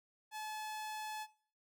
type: tone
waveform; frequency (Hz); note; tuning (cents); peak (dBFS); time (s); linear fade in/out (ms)
sawtooth; 860; A5; -40; -38; 0.31-1.27; 50
effects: noise-tail reverb RT60 0.5 s tail -19 dB re dry